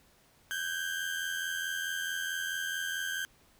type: tone pair together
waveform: 35% pulse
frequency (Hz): 1533 / 1617.6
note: G6 / G#6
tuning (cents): -39 / -46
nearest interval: minor second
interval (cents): 93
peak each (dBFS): -34 / -34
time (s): 0.51-3.25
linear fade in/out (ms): 0
effects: pink hiss -64 dBFS RMS until 3.59 s